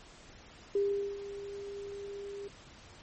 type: tone with ADSR envelope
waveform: sine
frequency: 401.4 Hz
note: G4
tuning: 41 cents sharp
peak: -25 dBFS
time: 0.75-2.48 s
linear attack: 4 ms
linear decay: 410 ms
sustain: -14 dB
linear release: 6 ms
effects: pink hiss -54 dBFS RMS until 3.02 s + MP3 32 kbps